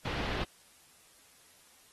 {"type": "low-pass noise", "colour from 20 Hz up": "pink", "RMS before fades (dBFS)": -35, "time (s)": [0.05, 0.44], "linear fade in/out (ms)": 5, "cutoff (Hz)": 4100, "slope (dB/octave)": 24, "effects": ["white hiss -61 dBFS RMS until 1.92 s", "AAC 32 kbps"]}